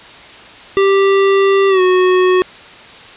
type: tone with pitch glide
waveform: square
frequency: 392 to 367.9 Hz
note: G4 to F#4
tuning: 0 to -10 cents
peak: -9 dBFS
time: 0.77-2.42 s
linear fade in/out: 0 ms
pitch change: -110 cents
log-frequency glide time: 1.69-1.81 s
effects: white hiss -36 dBFS RMS until 3.16 s + resampled to 8000 Hz